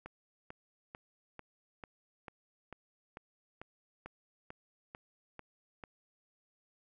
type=click train; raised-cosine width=0.5 ms; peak=-30 dBFS; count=14; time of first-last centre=0.06-5.838 s; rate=2.25 Hz; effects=none

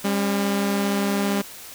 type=tone pair together; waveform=sawtooth; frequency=200.5 / 273.2 Hz; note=G3 / C#4; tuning=+39 / -25 cents; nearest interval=perfect fourth; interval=536 cents; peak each=-17 / -25 dBFS; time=0.04-1.42 s; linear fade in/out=10 ms; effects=white hiss -40 dBFS RMS until 1.74 s

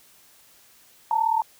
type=tone pair together; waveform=sine; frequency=880 / 918 Hz; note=A5 / A#5; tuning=0 / -27 cents; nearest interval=minor second; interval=73 cents; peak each=-22 dBFS; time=1.11-1.42 s; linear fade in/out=2 ms; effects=white hiss -55 dBFS RMS until 1.59 s

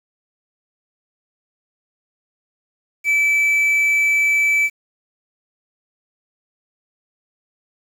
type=tone with quantisation; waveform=triangle; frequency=2311 Hz; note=D7; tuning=28 cents flat; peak=-12 dBFS; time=3.04-4.7 s; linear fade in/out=50 ms; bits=7; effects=none

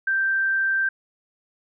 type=tone; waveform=sine; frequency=1568 Hz; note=G6; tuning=in tune; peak=-19 dBFS; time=0.07-0.89 s; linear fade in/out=5 ms; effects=none

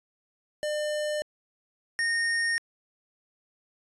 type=tone pair in turn; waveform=square; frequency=600 / 1844.3 Hz; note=D5 / A#6; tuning=+37 / -19 cents; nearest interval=octave + perfect fifth; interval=1944 cents; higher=second; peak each=-28 / -25 dBFS; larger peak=second; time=0.63-1.22 / 1.99-2.58 s; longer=neither; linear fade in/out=0 ms; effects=resampled to 24000 Hz

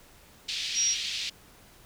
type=band-pass noise; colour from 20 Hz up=white; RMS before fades=-33 dBFS; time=0.48-1.3 s; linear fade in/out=10 ms; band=2600 to 4700 Hz; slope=24 dB/octave
type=tone; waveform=sine; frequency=5670 Hz; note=F8; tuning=25 cents sharp; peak=-23 dBFS; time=0.74-0.96 s; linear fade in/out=50 ms
effects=pink hiss -55 dBFS RMS until 1.85 s

